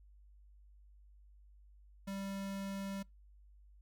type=tone; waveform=square; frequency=196 Hz; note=G3; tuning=in tune; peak=-40 dBFS; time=2.07-3.03 s; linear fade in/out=10 ms; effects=noise-tail reverb RT60 0.2 s tail -26 dB re dry + added 50 Hz sine -58 dBFS peak until 3.81 s